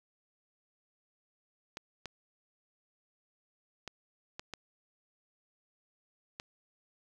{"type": "clicks", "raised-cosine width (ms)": 0.2, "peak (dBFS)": -23, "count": 6, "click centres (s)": [1.771, 2.057, 3.877, 4.395, 4.537, 6.399], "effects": ["10-bit"]}